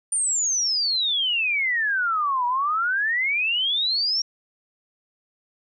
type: exponential two-way sweep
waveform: sine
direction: down then up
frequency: 9260 to 955 to 5640 Hz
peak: -20 dBFS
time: 0.12-4.22 s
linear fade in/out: 5 ms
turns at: 2.46 s
effects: none